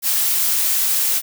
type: noise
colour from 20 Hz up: blue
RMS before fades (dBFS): -18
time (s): 0.02-1.22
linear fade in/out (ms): 50
effects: none